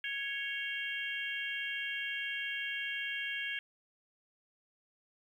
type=harmonic tone with a mistuned harmonic; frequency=554.4 Hz; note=C#5; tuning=in tune; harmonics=3 / 4 / 5 / 6; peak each=-39 / -40 / -41 / -42 dBFS; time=0.04-3.59 s; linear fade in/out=2 ms; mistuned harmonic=6; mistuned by=-65 cents; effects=11-bit